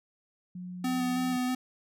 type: tone with pitch glide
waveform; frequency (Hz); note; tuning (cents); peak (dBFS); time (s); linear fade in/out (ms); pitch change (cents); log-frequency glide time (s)
sine; 180.4 to 178.95; F#3 to F3; -44 to +42; -37; 0.55-1.37; 5; -14; 0.75-0.98
type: tone with vibrato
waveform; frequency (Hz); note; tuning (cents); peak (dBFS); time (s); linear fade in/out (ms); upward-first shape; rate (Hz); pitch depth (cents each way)
square; 252.7; B3; +40; -28; 0.84-1.55; 5; square; 3.1; 12
effects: none